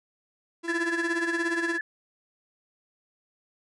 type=tone with tremolo; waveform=45% pulse; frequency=336.4 Hz; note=E4; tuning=35 cents sharp; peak=-25 dBFS; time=0.63-1.79 s; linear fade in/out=50 ms; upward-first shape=sine; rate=17 Hz; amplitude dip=70%
type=tone with vibrato; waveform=sine; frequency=1711 Hz; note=A6; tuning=49 cents flat; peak=-28 dBFS; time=0.68-1.81 s; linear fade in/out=2 ms; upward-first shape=sine; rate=20 Hz; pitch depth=46 cents each way
effects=resampled to 22050 Hz